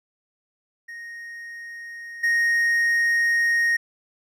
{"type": "tone with level steps", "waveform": "triangle", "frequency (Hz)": 1864.7, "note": "A#6", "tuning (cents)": 0, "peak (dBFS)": [-33, -16], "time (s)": [0.88, 3.77], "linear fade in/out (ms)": 10, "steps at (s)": 2.23, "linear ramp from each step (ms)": 10, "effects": []}